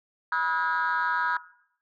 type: tone cluster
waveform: sine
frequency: 975 / 1274 / 1448 / 1629 Hz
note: B5 / D#6 / F#6 / G#6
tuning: -23 / +41 / -38 / -34 cents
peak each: -28 dBFS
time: 0.32-1.37 s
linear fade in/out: 2 ms
effects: noise-tail reverb RT60 0.7 s tail -19 dB re dry + tanh soft clip ceiling -18 dBFS